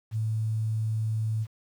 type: tone with quantisation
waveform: sine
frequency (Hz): 110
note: A2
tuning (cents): 0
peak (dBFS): -25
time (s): 0.11-1.47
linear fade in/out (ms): 50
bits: 9
effects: none